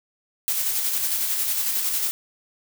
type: noise with tremolo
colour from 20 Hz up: blue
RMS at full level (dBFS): -23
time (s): 0.48-2.11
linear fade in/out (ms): 0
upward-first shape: square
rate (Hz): 11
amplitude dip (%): 30
effects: none